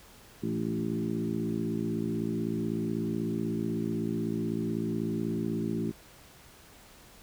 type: harmonic tone with a mistuned harmonic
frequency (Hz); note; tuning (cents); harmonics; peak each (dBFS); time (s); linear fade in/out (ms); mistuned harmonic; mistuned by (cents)
56.1; A1; +34; 2 / 3 / 4 / 5 / 6 / 7; -39 / -35 / -33 / -37 / -35 / -39; 0.42-5.92; 20; 4; -34
effects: pink hiss -54 dBFS RMS until 7.22 s